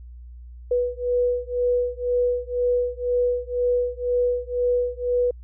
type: beating tone pair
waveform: sine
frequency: 489.9 / 491.9 Hz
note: B4 / B4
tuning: -14 / -7 cents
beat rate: 2 Hz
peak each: -23 dBFS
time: 0.71-5.31 s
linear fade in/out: 5 ms
effects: added 60 Hz sine -38 dBFS peak until 5.43 s